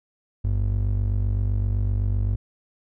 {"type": "ring-modulated tone", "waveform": "triangle", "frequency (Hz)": 75.5, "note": "D2", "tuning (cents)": 48, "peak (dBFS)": -15, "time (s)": [0.44, 2.36], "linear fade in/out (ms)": 10, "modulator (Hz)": 23.9, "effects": []}